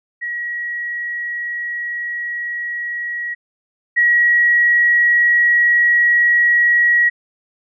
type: tone pair in turn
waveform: sine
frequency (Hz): 1911 / 1911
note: A#6 / A#6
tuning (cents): +43 / +43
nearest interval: unison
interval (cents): 0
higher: neither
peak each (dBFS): -21 / -10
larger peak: second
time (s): 0.21-3.35 / 3.96-7.1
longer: neither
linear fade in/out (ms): 20
effects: none